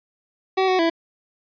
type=tone with pitch steps; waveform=25% pulse; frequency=379.5 / 371.8 / 331.6 Hz; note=F#4 / F#4 / E4; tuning=+44 / +8 / +10 cents; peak=-13 dBFS; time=0.57-0.9 s; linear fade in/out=10 ms; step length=110 ms; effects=resampled to 11025 Hz + 9-bit